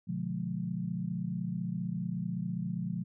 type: chord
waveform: sine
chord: B diminished seventh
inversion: none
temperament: just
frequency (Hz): 123.47 / 148.16 / 177.8 / 213.4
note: B2 / D3 / F3 / Ab3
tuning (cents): 0 / +16 / +31 / +47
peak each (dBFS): -40 / -40 / -34 / -40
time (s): 0.07-3.04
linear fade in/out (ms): 20
effects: none